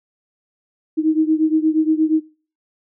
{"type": "beating tone pair", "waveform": "sine", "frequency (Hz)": [311.7, 320.2], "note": ["D#4", "D#4"], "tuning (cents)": [3, 50], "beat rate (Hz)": 8.5, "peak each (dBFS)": [-16, -18], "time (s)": [0.97, 2.21], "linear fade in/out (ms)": 20, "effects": ["noise-tail reverb RT60 0.4 s tail -21 dB re dry"]}